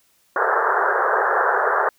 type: band-pass noise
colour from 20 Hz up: white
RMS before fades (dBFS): -19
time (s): 0.36-1.89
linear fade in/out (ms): 2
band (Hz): 380 to 1700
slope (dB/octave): 96
effects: white hiss -61 dBFS RMS until 1.98 s